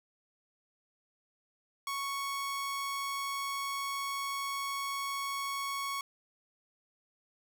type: tone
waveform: sawtooth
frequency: 1108.7 Hz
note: C#6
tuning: in tune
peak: -30 dBFS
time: 1.87-6.01 s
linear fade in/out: 2 ms
effects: none